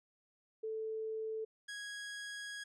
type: tone pair in turn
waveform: sine / sawtooth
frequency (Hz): 440 / 1655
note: A4 / G#6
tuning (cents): 0 / -6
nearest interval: octave + major seventh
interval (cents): 2294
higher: second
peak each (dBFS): -37 / -39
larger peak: first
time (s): 0.63-1.45 / 1.68-2.64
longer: second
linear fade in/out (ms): 10
effects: resampled to 22050 Hz